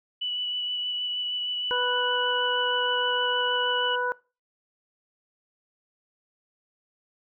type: tone with vibrato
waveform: sine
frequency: 2960 Hz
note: F#7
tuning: in tune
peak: -27 dBFS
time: 0.21-3.96 s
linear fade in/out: 10 ms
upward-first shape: sine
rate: 6.4 Hz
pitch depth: 11 cents each way
type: harmonic tone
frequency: 493.9 Hz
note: B4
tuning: in tune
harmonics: 1 / 2 / 3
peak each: -29 / -29 / -28 dBFS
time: 1.71-4.12 s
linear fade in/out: 0 ms
effects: noise-tail reverb RT60 0.3 s tail -21 dB re dry